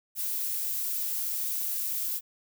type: noise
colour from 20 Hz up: violet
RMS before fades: -31 dBFS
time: 0.15-2.21 s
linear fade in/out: 50 ms
effects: none